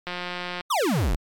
click train, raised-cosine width 0.3 ms, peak -15 dBFS, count 97, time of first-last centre 0.07-0.609 s, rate 178 Hz
square exponential sweep, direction down, 1291 to 32.7 Hz, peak -21 dBFS, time 0.7-1.16 s, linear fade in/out 10 ms
effects MP3 96 kbps

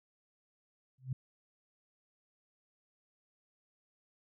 sine tone with exponential growth, 130 Hz, C3, 11 cents flat, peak -29 dBFS, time 0.98-1.13 s, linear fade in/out 5 ms, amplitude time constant 31 ms, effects none

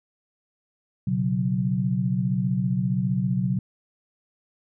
sine chord, B suspended second, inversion none, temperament equal, 123.47 / 138.59 / 185 Hz, B2 / C#3 / F#3, 0 / 0 / 0 cents, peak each -26 / -27 / -24 dBFS, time 1.07-3.59 s, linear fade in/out 5 ms, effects none

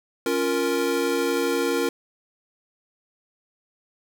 square chord, Bb minor, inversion first, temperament equal, 277.2 / 349.2 / 466.2 Hz, Db4 / F4 / Bb4, 0 / 0 / 0 cents, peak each -28 / -27 / -25 dBFS, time 0.26-1.89 s, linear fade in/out 2 ms, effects none

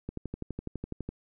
click train, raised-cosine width 3 ms, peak -22 dBFS, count 13, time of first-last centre 0.09-1.09 s, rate 12 Hz, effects none

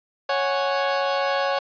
30% pulse chord, C# suspended fourth, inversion none, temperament equal, 554.4 / 740 / 830.6 Hz, C#5 / F#5 / G#5, 0 / 0 / 0 cents, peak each -20 / -25 / -25 dBFS, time 0.29-1.59 s, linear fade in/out 5 ms, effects resampled to 11025 Hz + 8-bit

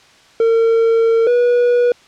triangle tone pair in turn, 455.7 / 485.2 Hz, A#4 / B4, -39 / -31 cents, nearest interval minor second, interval 108 cents, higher second, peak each -8 dBFS, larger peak neither, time 0.4-1.27 / 1.27-1.92 s, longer first, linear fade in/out 2 ms, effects white hiss -47 dBFS RMS until 2.07 s + low-pass 5000 Hz 12 dB/octave

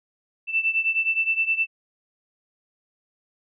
sine beating tone pair, 2658 / 2667.6 Hz, E7 / E7, +14 / +20 cents, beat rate 9.6 Hz, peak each -22 / -25 dBFS, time 0.47-1.67 s, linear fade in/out 50 ms, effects none

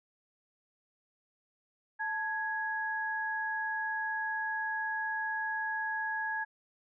sine tone pair together, 880 / 1664.2 Hz, A5 / G#6, 0 / +3 cents, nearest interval major seventh, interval 1103 cents, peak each -36 / -33 dBFS, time 1.99-6.45 s, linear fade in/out 20 ms, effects none

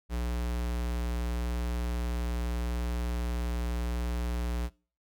square tone, 59.6 Hz, A#1, 39 cents sharp, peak -30 dBFS, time 0.09-4.7 s, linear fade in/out 50 ms, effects noise-tail reverb RT60 0.4 s tail -23 dB re dry

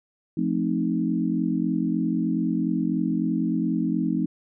sine chord, F dominant seventh, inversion none, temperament equal with one note detuned, 174.61 / 218.5 / 261.6 / 311.1 Hz, F3 / A3 / C4 / Eb4, 0 / -12 / 0 / 0 cents, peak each -27 dBFS, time 0.37-4.26 s, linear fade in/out 5 ms, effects none

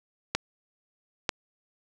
clicks, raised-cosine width 0.2 ms, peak -7 dBFS, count 2, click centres 0.35 / 1.292 s, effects none

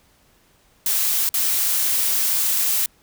blue noise with dropouts, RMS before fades -20 dBFS, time 0.86-2.86 s, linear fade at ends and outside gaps 2 ms, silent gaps 1.291-1.34 s, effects pink hiss -58 dBFS RMS until 3.02 s

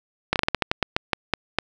slowing click train, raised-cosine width 0.3 ms, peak -3 dBFS, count 13, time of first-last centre 0.33-1.586 s, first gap 28 ms, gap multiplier 1.22, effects none

